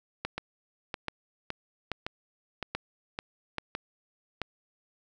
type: two click trains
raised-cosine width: 0.3 ms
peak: -17 / -15 dBFS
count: 7 / 6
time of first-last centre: 0.38-3.751 / 0.25-4.417 s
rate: 1.78 / 1.2 Hz
effects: none